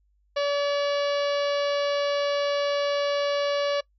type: harmonic tone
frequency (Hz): 572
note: D5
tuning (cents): -46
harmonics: 1 / 2 / 3 / 4 / 5 / 6 / 7 / 8 / 9 / 10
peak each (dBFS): -23 / -32 / -35 / -39 / -37 / -41 / -40 / -41 / -46 / -48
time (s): 0.36-3.81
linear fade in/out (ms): 10
effects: noise-tail reverb RT60 0.1 s tail -22 dB re dry + added 50 Hz sine -63 dBFS peak until 3.98 s